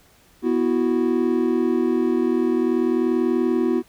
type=chord; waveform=triangle; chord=B suspended fourth; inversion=none; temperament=equal; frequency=246.9 / 329.6 / 370 Hz; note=B3 / E4 / F#4; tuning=0 / 0 / 0 cents; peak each=-20 dBFS; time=0.42-3.83 s; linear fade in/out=50 ms; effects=pink hiss -55 dBFS RMS until 3.88 s